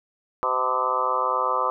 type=harmonic tone with a mistuned harmonic; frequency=127.7 Hz; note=C3; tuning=42 cents flat; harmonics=3 / 4 / 5 / 6 / 7 / 8 / 9 / 10; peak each=-36 / -29 / -33 / -35 / -30 / -26 / -25 / -30 dBFS; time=0.43-1.7 s; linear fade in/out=0 ms; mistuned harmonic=9; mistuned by=+38 cents; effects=none